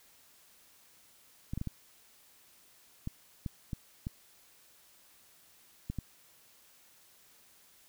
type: clicks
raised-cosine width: 5 ms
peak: -23 dBFS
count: 10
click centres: 1.535 / 1.576 / 1.614 / 1.673 / 3.074 / 3.462 / 3.732 / 4.069 / 5.9 / 5.987 s
effects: white hiss -62 dBFS RMS until 7.88 s